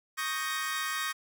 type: chord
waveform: sawtooth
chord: Eb dominant seventh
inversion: third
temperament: equal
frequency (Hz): 1108.7 / 1244.5 / 1568 / 1864.7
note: Db6 / Eb6 / G6 / Bb6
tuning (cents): 0 / 0 / 0 / 0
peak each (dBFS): -34 / -33 / -35 / -31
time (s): 0.17-1.13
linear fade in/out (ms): 20
effects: none